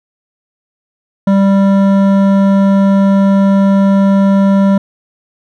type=tone with hard clipping; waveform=sine; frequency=196.3 Hz; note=G3; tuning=3 cents sharp; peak=-8 dBFS; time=1.27-4.78 s; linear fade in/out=5 ms; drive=12 dB; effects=none